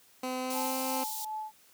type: tone with pitch glide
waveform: 15% pulse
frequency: 255.8 to 261.5 Hz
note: C4 to C4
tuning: -39 to -1 cents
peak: -26 dBFS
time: 0.23-1.04 s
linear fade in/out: 5 ms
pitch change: +38 cents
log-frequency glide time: 0.41-0.74 s
type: high-pass noise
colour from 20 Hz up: white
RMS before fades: -38 dBFS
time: 0.5-1.25 s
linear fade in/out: 5 ms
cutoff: 3800 Hz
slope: 24 dB/octave
type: tone with tremolo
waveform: sine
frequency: 864 Hz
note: A5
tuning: 32 cents flat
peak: -33 dBFS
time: 0.52-1.52 s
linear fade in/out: 50 ms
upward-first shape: sine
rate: 2.7 Hz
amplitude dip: 65%
effects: white hiss -61 dBFS RMS until 1.73 s + high-pass 80 Hz 12 dB/octave